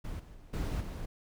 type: noise with level steps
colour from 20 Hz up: brown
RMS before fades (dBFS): -39 / -50 / -53 / -33 / -39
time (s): 0.04-1.06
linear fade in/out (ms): 10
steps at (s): 0.19 / 0.34 / 0.53 / 0.8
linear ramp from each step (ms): 10
effects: none